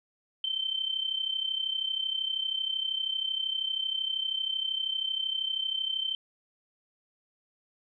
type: tone with amplitude modulation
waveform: sine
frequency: 3100 Hz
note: G7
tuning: 20 cents flat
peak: -25 dBFS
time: 0.44-6.15 s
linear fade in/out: 2 ms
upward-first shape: sine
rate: 32.8 Hz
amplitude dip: 75%
effects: none